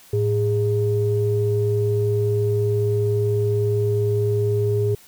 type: tone pair together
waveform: sine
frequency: 108.8 / 410.8 Hz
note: A2 / G#4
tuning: -19 / -19 cents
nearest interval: octave + major seventh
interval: 2300 cents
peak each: -19 / -20 dBFS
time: 0.13-4.95 s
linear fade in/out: 5 ms
effects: tanh soft clip ceiling -9 dBFS + white hiss -49 dBFS RMS until 5.07 s